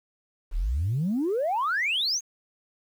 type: exponential sweep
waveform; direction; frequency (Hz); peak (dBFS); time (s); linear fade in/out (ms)
sine; up; 32.35 to 6720; -22; 0.51-2.21; 50
effects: tanh soft clip ceiling -20 dBFS + 9-bit